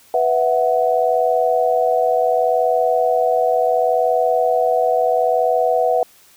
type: chord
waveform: sine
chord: B suspended fourth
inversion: none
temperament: equal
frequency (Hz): 493.9 / 659.3 / 740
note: B4 / E5 / F#5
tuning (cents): 0 / 0 / 0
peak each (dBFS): -18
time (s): 0.14-6.03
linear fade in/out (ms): 2
effects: white hiss -50 dBFS RMS until 6.36 s

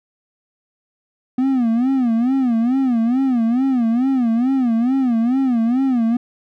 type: tone with vibrato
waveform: triangle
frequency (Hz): 246.9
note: B3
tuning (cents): 0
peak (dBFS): -12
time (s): 1.38-6.17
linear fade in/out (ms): 5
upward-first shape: sine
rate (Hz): 2.3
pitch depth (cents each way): 160
effects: none

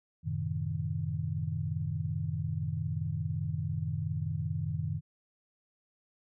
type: chord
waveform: sine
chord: F# diminished seventh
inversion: none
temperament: equal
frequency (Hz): 92.5 / 110 / 130.81 / 155.56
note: F#2 / A2 / C3 / Eb3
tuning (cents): 0 / 0 / 0 / 0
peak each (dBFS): -36 / -38 / -38 / -34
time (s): 0.23-5.01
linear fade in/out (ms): 50
effects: none

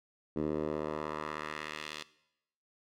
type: tone with band-pass filter sweep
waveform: 10% pulse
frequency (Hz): 76.4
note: D#2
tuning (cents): -31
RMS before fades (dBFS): -37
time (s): 0.36-2.03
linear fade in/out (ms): 5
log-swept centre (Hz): 320 to 3600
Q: 1.2
effects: noise-tail reverb RT60 0.8 s tail -18 dB re dry

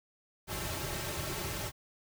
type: noise with comb filter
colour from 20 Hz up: pink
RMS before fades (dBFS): -37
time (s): 0.47-1.72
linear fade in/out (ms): 50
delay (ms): 4.1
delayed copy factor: -0.7
effects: none

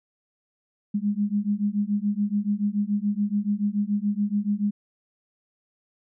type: beating tone pair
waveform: sine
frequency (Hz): 202.1 / 209.1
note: G#3 / G#3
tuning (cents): -47 / +12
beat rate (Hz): 7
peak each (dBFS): -25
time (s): 0.94-4.71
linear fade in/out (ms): 10
effects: none

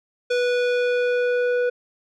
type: tone with low-pass filter sweep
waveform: square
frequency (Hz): 490.8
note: B4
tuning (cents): -11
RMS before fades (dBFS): -21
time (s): 0.3-1.7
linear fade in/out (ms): 10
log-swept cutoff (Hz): 4600 to 1400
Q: 0.94
effects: none

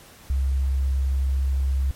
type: tone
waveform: sine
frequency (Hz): 67.1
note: C2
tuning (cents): +44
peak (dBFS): -19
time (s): 0.3-1.91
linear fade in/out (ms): 0
effects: pink hiss -48 dBFS RMS until 1.95 s + MP3 64 kbps

